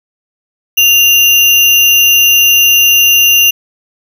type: tone with sample-and-hold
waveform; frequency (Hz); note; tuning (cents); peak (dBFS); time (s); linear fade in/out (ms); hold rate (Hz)
sine; 2794; F7; 0; -4; 0.77-3.51; 10; 8820
effects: none